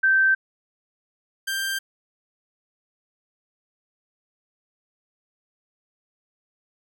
sine / sawtooth tone pair in turn, 1555 / 1579.4 Hz, G6 / G6, -14 / +13 cents, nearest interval unison, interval 27 cents, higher second, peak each -15 / -21 dBFS, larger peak first, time 0.03-0.35 / 1.47-1.79 s, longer neither, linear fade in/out 10 ms, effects none

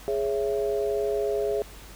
sine chord, C# minor, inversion second, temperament just, 415.8 / 554.4 / 665.2 Hz, G#4 / C#5 / E5, +2 / 0 / +16 cents, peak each -25 / -31 / -31 dBFS, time 0.08-1.62 s, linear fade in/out 0 ms, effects added 50 Hz sine -46 dBFS peak until 1.95 s + pink hiss -47 dBFS RMS until 1.95 s

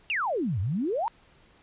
sine exponential two-way sweep, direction down then up, 2896 to 86.9 to 970 Hz, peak -25 dBFS, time 0.1-1.08 s, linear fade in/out 0 ms, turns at 0.6 s, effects pink hiss -59 dBFS RMS until 1.62 s + resampled to 8000 Hz

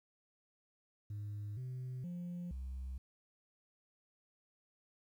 sine tone with pitch steps, 103.5 / 127.7 / 175.7 / 64.9 Hz, G#2 / C3 / F3 / C2, -5 / -42 / +11 / -13 cents, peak -38 dBFS, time 1.1-2.98 s, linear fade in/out 5 ms, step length 470 ms, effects tanh soft clip ceiling -39 dBFS + 12-bit

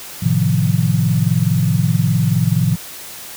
sine chord, F dominant seventh, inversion first, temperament equal, 110 / 130.81 / 155.56 / 174.61 Hz, A2 / C3 / Eb3 / F3, 0 / 0 / 0 / 0 cents, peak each -18 dBFS, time 0.22-2.76 s, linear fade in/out 10 ms, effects white hiss -33 dBFS RMS until 3.36 s

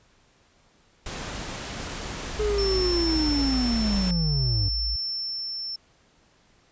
pink noise, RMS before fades -34 dBFS, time 1.06-4.11 s, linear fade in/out 2 ms
sine tone, 55 Hz, A1, in tune, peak -27 dBFS, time 2.38-4.96 s, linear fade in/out 5 ms
triangle linear sweep, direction down, 429.4 to 92.5 Hz, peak -21 dBFS, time 2.39-4.69 s, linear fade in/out 10 ms
sine tone with tremolo, 5370 Hz, E8, 31 cents sharp, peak -26 dBFS, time 2.58-5.76 s, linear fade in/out 5 ms, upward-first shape sine, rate 0.57 Hz, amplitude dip 35%
effects pink hiss -61 dBFS RMS until 6.71 s + resampled to 16000 Hz

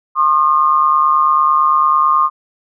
sine tone pair together, 1067 / 1216 Hz, C6 / D#6, +34 / -40 cents, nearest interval major second, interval 226 cents, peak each -12 dBFS, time 0.15-2.3 s, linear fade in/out 50 ms, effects none

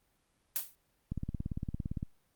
blue noise with exponential decay, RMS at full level -29 dBFS, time 0.56-0.75 s, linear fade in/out 0 ms, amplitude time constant 41 ms
click train, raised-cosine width 5 ms, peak -23 dBFS, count 17, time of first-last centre 1.12-2.029 s, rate 17.6 Hz
effects pink hiss -74 dBFS RMS until 2.35 s + Opus 32 kbps

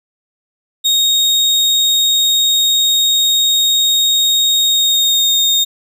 35% pulse tone with pitch glide, 3729 to 3695 Hz, A#7 to A#7, 0 to -16 cents, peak -9 dBFS, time 0.84-5.65 s, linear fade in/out 20 ms, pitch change -16 cents, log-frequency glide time 4.63-5.37 s, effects none

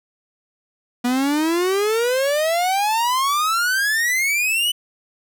45% pulse exponential sweep, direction up, 240.5 to 3008 Hz, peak -17 dBFS, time 1.04-4.72 s, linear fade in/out 10 ms, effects none

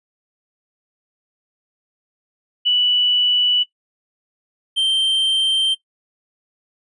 sine / triangle tone pair in turn, 2960 / 3136 Hz, F#7 / G7, 0 / 0 cents, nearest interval minor second, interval 100 cents, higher second, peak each -13 dBFS, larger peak neither, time 2.65-3.64 / 4.76-5.75 s, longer neither, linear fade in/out 20 ms, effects noise-tail reverb RT60 0.1 s tail -17 dB re dry + resampled to 24000 Hz

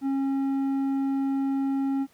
square tone with low-pass filter, 272.3 Hz, C#4, 31 cents flat, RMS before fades -26 dBFS, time 0.01-2.07 s, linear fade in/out 50 ms, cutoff 720 Hz, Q 0.55, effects pink hiss -61 dBFS RMS until 2.13 s + high-pass 80 Hz 12 dB/octave

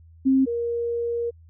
sine tone pair in turn, 265.9 / 470.7 Hz, C4 / A#4, +28 / +17 cents, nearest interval minor seventh, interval 989 cents, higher second, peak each -15 / -23 dBFS, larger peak first, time 0.25-0.46 / 0.46-1.31 s, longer second, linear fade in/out 20 ms, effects added 82 Hz sine -47 dBFS peak until 1.49 s

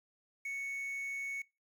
triangle tone with quantisation, 2217 Hz, C#7, in tune, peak -35 dBFS, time 0.45-1.42 s, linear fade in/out 5 ms, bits 10, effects noise-tail reverb RT60 0.3 s tail -25 dB re dry

